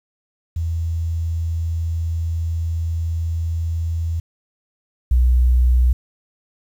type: tone pair in turn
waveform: sine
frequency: 82.8 / 62.03 Hz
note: E2 / B1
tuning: +8 / +8 cents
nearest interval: perfect fourth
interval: 500 cents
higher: first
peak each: -19 / -11 dBFS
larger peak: second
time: 0.56-4.2 / 5.11-5.93 s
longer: first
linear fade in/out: 5 ms
effects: 8-bit